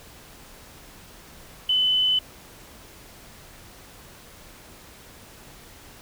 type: tone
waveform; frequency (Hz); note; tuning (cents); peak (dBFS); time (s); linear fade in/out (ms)
sine; 3017; F#7; +33; -18; 1.69-2.19; 5
effects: pink hiss -47 dBFS RMS until 6.01 s